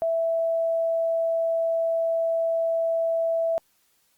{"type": "tone", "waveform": "sine", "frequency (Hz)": 660, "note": "E5", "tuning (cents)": 2, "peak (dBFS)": -21, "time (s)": [0.02, 3.58], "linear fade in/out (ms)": 0, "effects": ["white hiss -66 dBFS RMS until 4.17 s", "Opus 32 kbps"]}